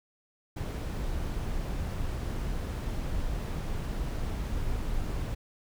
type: noise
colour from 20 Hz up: brown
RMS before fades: -32 dBFS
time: 0.56-5.35 s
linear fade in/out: 10 ms
effects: none